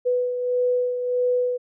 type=beating tone pair; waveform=sine; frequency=495.2 / 496.8 Hz; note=B4 / B4; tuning=+5 / +10 cents; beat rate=1.6 Hz; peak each=-20 / -29 dBFS; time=0.05-1.58 s; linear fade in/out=20 ms; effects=none